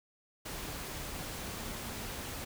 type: tone in noise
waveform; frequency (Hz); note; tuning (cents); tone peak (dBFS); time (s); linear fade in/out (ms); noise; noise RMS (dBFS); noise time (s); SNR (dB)
sine; 227.9; A#3; -39; -48; 1.6-2.06; 10; pink; -41; 0.45-2.45; -10
effects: none